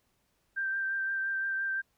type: tone with vibrato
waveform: sine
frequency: 1572 Hz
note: G6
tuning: 4 cents sharp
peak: -29 dBFS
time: 0.56-1.82 s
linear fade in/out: 20 ms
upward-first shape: sine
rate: 5.8 Hz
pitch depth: 17 cents each way
effects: pink hiss -74 dBFS RMS until 1.97 s